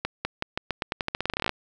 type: accelerating click train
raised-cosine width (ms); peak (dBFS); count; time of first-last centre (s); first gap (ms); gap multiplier
0.3; -10; 21; 0.05-1.494; 200; 0.87
effects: none